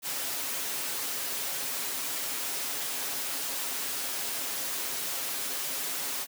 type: noise with comb filter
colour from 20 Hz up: white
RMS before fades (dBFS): -33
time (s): 0.02-6.27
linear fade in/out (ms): 50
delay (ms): 7.3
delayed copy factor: +0.5
effects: high-pass 200 Hz 12 dB/octave